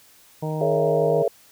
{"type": "harmonic tone", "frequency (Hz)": 155.56, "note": "D#3", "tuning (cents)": 0, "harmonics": [1, 2, 3, 4, 5, 6], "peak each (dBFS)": [-26, -34, -31, -33, -38, -36], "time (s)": [0.42, 1.23], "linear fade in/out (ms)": 10}
{"type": "chord", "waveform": "sine", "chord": "A# half-diminished seventh", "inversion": "third", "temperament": "just", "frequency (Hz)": [419.5, 466.2, 559.4, 671.3], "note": ["G#4", "A#4", "C#5", "E5"], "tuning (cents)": [17, 0, 16, 31], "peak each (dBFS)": -24, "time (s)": [0.61, 1.28], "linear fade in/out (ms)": 2}
{"effects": ["white hiss -53 dBFS RMS until 1.51 s"]}